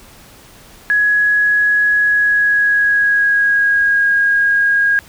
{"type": "tone with pitch glide", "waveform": "sine", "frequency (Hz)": [1676, 1633.9], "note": ["G#6", "G#6"], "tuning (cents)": [15, -29], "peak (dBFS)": -10, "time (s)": [0.9, 4.99], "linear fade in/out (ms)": 0, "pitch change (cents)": -44, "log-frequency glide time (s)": [2, 4.09], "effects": ["pink hiss -42 dBFS RMS until 5.08 s"]}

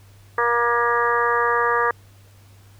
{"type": "harmonic tone", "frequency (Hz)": 237.2, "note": "A#3", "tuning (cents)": 30, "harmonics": [2, 3, 4, 5, 6, 7, 8], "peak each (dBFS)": [-23, -32, -24, -21, -32, -24, -28], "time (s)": [0.38, 1.91], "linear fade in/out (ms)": 2, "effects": ["added 99 Hz sine -47 dBFS peak until 2.79 s", "pink hiss -55 dBFS RMS until 2.79 s"]}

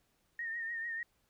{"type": "tone with vibrato", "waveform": "sine", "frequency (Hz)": 1843, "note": "A#6", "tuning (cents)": -20, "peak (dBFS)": -36, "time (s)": [0.39, 1.03], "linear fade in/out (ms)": 2, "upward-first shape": "triangle", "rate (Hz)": 6.8, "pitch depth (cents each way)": 55, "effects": ["pink hiss -75 dBFS RMS until 1.29 s"]}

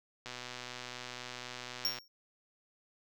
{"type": "click train", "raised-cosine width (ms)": 0.2, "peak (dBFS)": -25, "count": 215, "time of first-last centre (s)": [0.26, 1.986], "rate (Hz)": 124}
{"type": "tone with exponential decay", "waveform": "square", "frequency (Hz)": 5530, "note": "F8", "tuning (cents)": -18, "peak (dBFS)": -27, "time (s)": [1.85, 2.08], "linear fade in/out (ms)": 1, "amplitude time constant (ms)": 49}
{"effects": []}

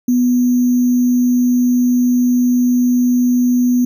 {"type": "tone with sample-and-hold", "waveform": "sine", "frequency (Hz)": 246.9, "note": "B3", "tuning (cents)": 0, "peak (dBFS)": -10, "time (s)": [0.08, 3.85], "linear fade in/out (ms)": 5, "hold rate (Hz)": 6300, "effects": []}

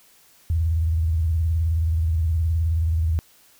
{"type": "tone with vibrato", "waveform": "sine", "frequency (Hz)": 81.2, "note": "E2", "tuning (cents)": -26, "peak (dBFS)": -18, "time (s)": [0.5, 3.19], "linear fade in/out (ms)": 0, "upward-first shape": "square", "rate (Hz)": 19, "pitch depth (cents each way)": 97, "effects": ["white hiss -55 dBFS RMS until 3.59 s"]}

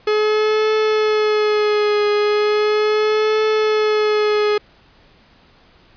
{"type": "tone with vibrato", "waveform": "45% pulse", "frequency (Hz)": 424.3, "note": "G#4", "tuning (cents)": 37, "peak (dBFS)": -14, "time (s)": [0.07, 4.58], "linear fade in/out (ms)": 5, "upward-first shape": "triangle", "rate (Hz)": 0.37, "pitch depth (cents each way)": 38, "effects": ["pink hiss -51 dBFS RMS until 5.96 s", "resampled to 11025 Hz"]}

